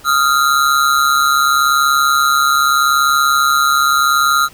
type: ring-modulated tone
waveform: square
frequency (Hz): 1318.5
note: E6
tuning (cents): 0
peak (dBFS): -8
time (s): 0.04-4.49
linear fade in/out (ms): 50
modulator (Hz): 70.4
effects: pink hiss -42 dBFS RMS until 4.53 s